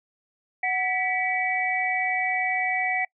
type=tone cluster; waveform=sine; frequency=741 / 1963 / 2281 Hz; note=F#5 / B6 / C#7; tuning=+2 / -11 / +49 cents; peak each=-27 dBFS; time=0.63-3.05 s; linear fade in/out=5 ms; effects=noise-tail reverb RT60 0.1 s tail -25 dB re dry